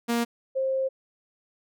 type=tone pair in turn; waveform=sawtooth / sine; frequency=235.1 / 530.5 Hz; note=A#3 / C5; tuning=+15 / +24 cents; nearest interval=octave + major second; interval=1409 cents; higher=second; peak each=-19 / -23 dBFS; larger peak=first; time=0.08-0.25 / 0.55-0.89 s; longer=second; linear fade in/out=20 ms; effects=none